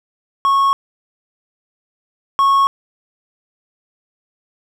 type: tone pair in turn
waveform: triangle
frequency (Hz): 1100 / 1100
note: C#6 / C#6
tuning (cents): -14 / -14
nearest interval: unison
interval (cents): 0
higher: neither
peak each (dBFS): -9 / -8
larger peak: second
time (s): 0.45-0.73 / 2.39-2.67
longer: neither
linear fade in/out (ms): 0
effects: none